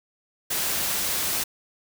white noise, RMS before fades -26 dBFS, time 0.5-1.44 s, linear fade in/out 10 ms, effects none

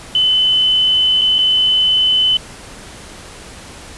sine tone with dropouts, 3026 Hz, F#7, 38 cents sharp, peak -10 dBFS, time 0.15-2.37 s, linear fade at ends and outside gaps 2 ms, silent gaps 1.213-1.217 / 1.384-1.388 s, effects pink hiss -35 dBFS RMS until 3.97 s + resampled to 24000 Hz

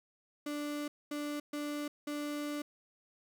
35% pulse tone bursts at uneven times, 293.7 Hz, D4, in tune, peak -34 dBFS, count 4, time 0.46-0.88 / 1.11-1.4 / 1.53-1.88 / 2.07-2.62 s, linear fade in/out 5 ms, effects none

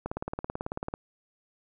click train, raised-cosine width 1 ms, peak -18 dBFS, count 17, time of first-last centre 0.06-0.939 s, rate 18.2 Hz, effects none

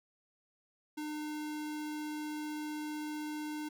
square tone, 302.6 Hz, D#4, 48 cents flat, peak -38 dBFS, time 0.97-3.69 s, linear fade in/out 10 ms, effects none

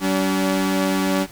sawtooth tone pair together, 191.4 / 285.6 Hz, G3 / D4, -41 / -48 cents, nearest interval perfect fifth, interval 693 cents, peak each -17 dBFS, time 0-1.27 s, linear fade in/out 50 ms, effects pink hiss -43 dBFS RMS until 1.31 s

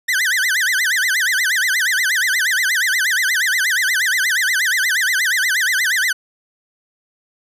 40% pulse tone with vibrato, 1751 Hz, A6, 9 cents flat, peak -14 dBFS, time 0.08-6.13 s, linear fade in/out 10 ms, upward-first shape sine, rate 8.4 Hz, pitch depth 280 cents each way, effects resampled to 32000 Hz

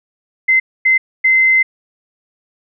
sine tone bursts at uneven times, 2065 Hz, C7, 23 cents flat, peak -8 dBFS, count 3, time 0.48-0.6 / 0.85-0.98 / 1.24-1.63 s, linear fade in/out 10 ms, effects none

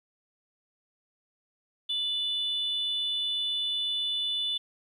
sine tone pair together, 2952 / 3494 Hz, F#7 / A7, -5 / -13 cents, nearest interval minor third, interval 292 cents, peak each -34 / -27 dBFS, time 1.89-4.58 s, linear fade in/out 10 ms, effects tanh soft clip ceiling -21 dBFS + 11-bit

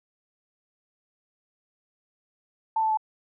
sine tone with pitch steps, 887 / 877.3 / 867.7 Hz, A5 / A5 / A5, +14 / -5 / -24 cents, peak -21 dBFS, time 2.76-2.973 s, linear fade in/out 5 ms, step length 71 ms, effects none

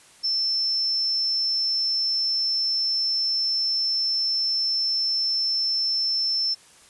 sine tone, 5330 Hz, E8, 18 cents sharp, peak -21 dBFS, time 0.23-6.55 s, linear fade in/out 20 ms, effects white hiss -52 dBFS RMS until 6.89 s + resampled to 24000 Hz

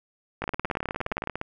two click trains, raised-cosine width 0.5 ms, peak -15 / -13 dBFS, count 18 / 17, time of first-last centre 0.42-1.414 / 0.44-1.273 s, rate 17.1 / 19.2 Hz, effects none

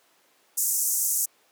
pink band-pass noise, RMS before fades -25 dBFS, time 0.57-1.26 s, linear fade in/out 10 ms, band 6300 to 16000 Hz, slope 48 dB/octave, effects pink hiss -62 dBFS RMS until 1.51 s + high-pass 400 Hz 12 dB/octave

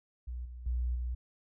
sine tone with level steps, 61 Hz, B1, 21 cents flat, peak -36 / -42 / -29 / -32 dBFS, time 0.27-1.15 s, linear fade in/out 10 ms, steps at 0.45 / 0.66 / 0.95 s, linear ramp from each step 5 ms, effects none

